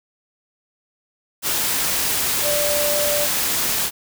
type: tone in noise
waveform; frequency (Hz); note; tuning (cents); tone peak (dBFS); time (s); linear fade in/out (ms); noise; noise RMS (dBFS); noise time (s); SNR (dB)
sine; 587.3; D5; 0; -21; 2.42-3.28; 50; white; -21; 1.42-3.91; -3
effects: none